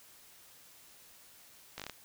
slowing click train, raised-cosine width 0.2 ms, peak -23 dBFS, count 6, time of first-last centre 1.78-1.897 s, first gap 17 ms, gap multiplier 1.16, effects white hiss -58 dBFS RMS until 2.04 s

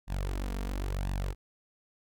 sawtooth tone with flanger, 47.37 Hz, F#1, 41 cents sharp, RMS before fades -33 dBFS, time 0.07-1.35 s, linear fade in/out 50 ms, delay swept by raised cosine 1.1 to 4.4 ms, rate 0.97 Hz, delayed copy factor +0.7, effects none

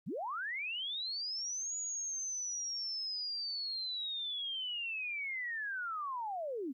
sine linear two-way sweep, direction up then down, 113.3 to 6860 to 239.9 Hz, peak -36 dBFS, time 0.06-6.73 s, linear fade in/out 20 ms, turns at 1.76 s, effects 13-bit

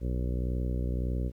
harmonic tone, 61.74 Hz, B1, in tune, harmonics 1 / 2 / 3 / 4 / 5 / 6 / 7 / 8 / 9, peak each -29 / -35 / -39 / -41 / -43 / -45 / -46 / -47 / -48 dBFS, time 0-1.32 s, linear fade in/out 50 ms, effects 11-bit

